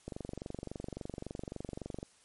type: click train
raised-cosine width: 2 ms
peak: -26 dBFS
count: 47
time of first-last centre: 0.08-2.029 s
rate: 23.6 Hz
effects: white hiss -64 dBFS RMS until 2.24 s + MP3 48 kbps